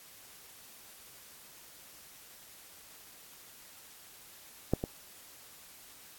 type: clicks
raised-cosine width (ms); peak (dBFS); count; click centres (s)
2; -12 / -19; 2; 4.736 / 4.839
effects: white hiss -54 dBFS RMS until 6.18 s + AAC 64 kbps